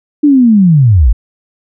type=linear sweep; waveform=sine; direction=down; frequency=302.2 to 44.62 Hz; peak=-3 dBFS; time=0.23-1.13 s; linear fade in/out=10 ms; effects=none